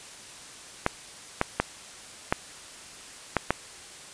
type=clicks; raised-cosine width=0.5 ms; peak=-6 dBFS; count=6; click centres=0.864 / 1.414 / 1.6 / 2.325 / 3.367 / 3.506 s; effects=white hiss -45 dBFS RMS until 4.13 s + resampled to 22050 Hz